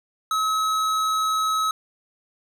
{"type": "tone with hard clipping", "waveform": "sine", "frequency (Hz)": 1284, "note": "E6", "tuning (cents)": -46, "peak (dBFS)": -22, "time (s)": [0.31, 1.71], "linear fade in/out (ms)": 2, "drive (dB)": 15, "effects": []}